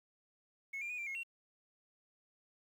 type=tone with pitch steps; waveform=sine; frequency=2190 / 2386 / 2473 / 2361 / 2162 / 2734 Hz; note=C#7 / D7 / D#7 / D7 / C#7 / F7; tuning=-22 / +27 / -11 / +9 / -44 / -37 cents; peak=-37 dBFS; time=0.73-1.234 s; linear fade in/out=10 ms; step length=84 ms; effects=tanh soft clip ceiling -37 dBFS + 11-bit